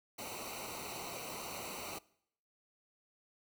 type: noise with comb filter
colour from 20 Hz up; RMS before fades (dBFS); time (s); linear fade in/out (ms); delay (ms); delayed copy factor
pink; -44; 0.18-1.99; 10; 0.59; -0.9
effects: noise-tail reverb RT60 0.7 s tail -22 dB re dry